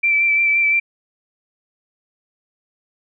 sine tone with vibrato, 2335 Hz, D7, 11 cents flat, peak -13 dBFS, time 0.03-0.8 s, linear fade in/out 10 ms, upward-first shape sine, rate 5.8 Hz, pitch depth 21 cents each way, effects none

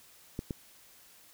clicks, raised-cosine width 3 ms, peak -21 dBFS, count 2, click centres 0.391 / 0.508 s, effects white hiss -58 dBFS RMS until 1.33 s

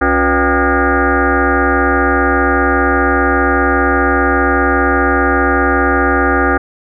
sine tone with frequency modulation, 575 Hz, D5, 37 cents flat, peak -9 dBFS, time 0.01-6.58 s, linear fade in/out 10 ms, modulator 213 Hz, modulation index 5.1, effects none

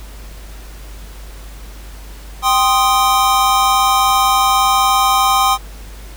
square chord, C minor, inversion second, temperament equal, 784 / 1046.5 / 1244.5 Hz, G5 / C6 / Eb6, 0 / 0 / 0 cents, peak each -16 dBFS, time 2.42-5.58 s, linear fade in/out 50 ms, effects added 50 Hz sine -31 dBFS peak until 6.16 s + pink hiss -40 dBFS RMS until 6.16 s

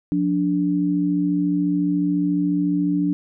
sine tone pair together, 177.47 / 291.6 Hz, F3 / D4, +28 / -12 cents, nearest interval major sixth, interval 860 cents, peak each -22 / -19 dBFS, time 0.12-3.13 s, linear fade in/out 0 ms, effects none

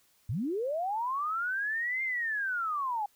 sine linear two-way sweep, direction up then down, 87.31 to 2117 to 799 Hz, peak -29 dBFS, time 0.29-3.06 s, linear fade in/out 5 ms, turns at 2.03 s, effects white hiss -67 dBFS RMS until 3.15 s

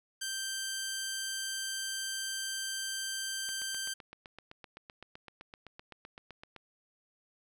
10% pulse tone, 1567 Hz, G6, 1 cent flat, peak -26 dBFS, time 0.21-3.94 s, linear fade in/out 10 ms
click train, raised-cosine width 0.3 ms, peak -31 dBFS, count 25, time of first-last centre 3.49-6.563 s, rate 7.81 Hz
effects none

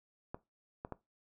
clicks, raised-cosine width 1 ms, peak -26 dBFS, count 3, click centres 0.345 / 0.849 / 0.923 s, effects noise-tail reverb RT60 0.2 s tail -18 dB re dry

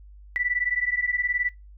sine beating tone pair, 1958 / 1977 Hz, B6 / B6, -15 / +1 cents, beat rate 19 Hz, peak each -26 dBFS, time 0.36-1.49 s, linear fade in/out 0 ms, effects noise-tail reverb RT60 0.2 s tail -20 dB re dry + added 50 Hz sine -44 dBFS peak until 1.77 s

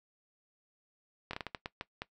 slowing click train, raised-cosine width 0.3 ms, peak -21 dBFS, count 9, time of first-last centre 1.31-2.019 s, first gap 23 ms, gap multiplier 1.37, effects noise-tail reverb RT60 0.1 s tail -18 dB re dry

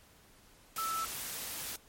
sine tone in noise, 1318.5 Hz, E6, in tune, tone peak -33 dBFS, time 0.78-1.05 s, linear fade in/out 2 ms, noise white, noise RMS -40 dBFS, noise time 0.76-1.76 s, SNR +4 dB, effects pink hiss -61 dBFS RMS until 1.88 s + MP3 64 kbps

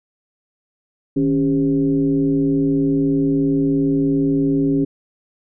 sine tone with frequency modulation, 277.2 Hz, C#4, in tune, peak -14 dBFS, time 1.16-4.85 s, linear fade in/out 10 ms, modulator 123 Hz, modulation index 0.79, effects none

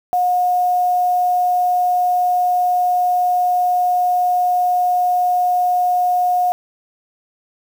sine tone with quantisation, 721 Hz, F#5, 45 cents flat, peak -13 dBFS, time 0.13-6.52 s, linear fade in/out 0 ms, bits 6, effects none

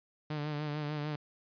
sawtooth tone with vibrato, 149.4 Hz, D3, 30 cents sharp, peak -30 dBFS, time 0.3-1.16 s, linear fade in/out 5 ms, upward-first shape sine, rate 6.7 Hz, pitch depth 42 cents each way, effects resampled to 11025 Hz

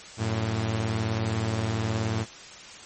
sawtooth beating tone pair, 92.5 / 111.5 Hz, F#2 / A2, 0 / +23 cents, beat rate 19 Hz, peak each -28 / -22 dBFS, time 0.17-2.26 s, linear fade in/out 50 ms, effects white hiss -44 dBFS RMS until 2.85 s + MP3 32 kbps

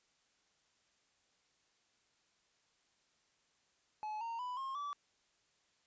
triangle tone with pitch steps, 855 / 921.7 / 993.5 / 1071 / 1154.5 Hz, A5 / A#5 / B5 / C6 / D6, -50 / -20 / +10 / +40 / -30 cents, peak -37 dBFS, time 4.03-4.93 s, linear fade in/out 0 ms, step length 180 ms, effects white hiss -75 dBFS RMS until 5.86 s + resampled to 16000 Hz

